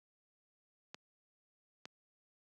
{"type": "clicks", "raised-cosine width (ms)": 0.2, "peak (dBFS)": -28, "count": 2, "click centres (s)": [0.945, 1.855], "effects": ["high-pass 150 Hz 12 dB/octave"]}